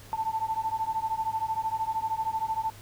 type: beating tone pair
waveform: sine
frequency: 880 / 893 Hz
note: A5 / A5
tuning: 0 / +25 cents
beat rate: 13 Hz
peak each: -30 dBFS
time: 0.13-2.7 s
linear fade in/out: 0 ms
effects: added 104 Hz sine -50 dBFS peak until 2.81 s + pink hiss -50 dBFS RMS until 2.81 s